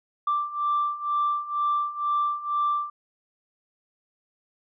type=beating tone pair; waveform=sine; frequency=1174.7 / 1176.8 Hz; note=D6 / D6; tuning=0 / +3 cents; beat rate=2.1 Hz; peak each=-27 / -24 dBFS; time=0.27-2.9 s; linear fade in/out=5 ms; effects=tanh soft clip ceiling -17 dBFS